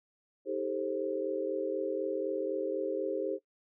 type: chord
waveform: sine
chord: A half-diminished seventh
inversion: second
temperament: just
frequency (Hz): 316.8 / 396 / 440 / 528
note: Eb4 / G4 / A4 / C5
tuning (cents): +31 / +18 / 0 / +16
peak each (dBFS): -38 / -35 / -37 / -35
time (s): 0.45-3.39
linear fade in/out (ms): 50
effects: noise-tail reverb RT60 0.1 s tail -17 dB re dry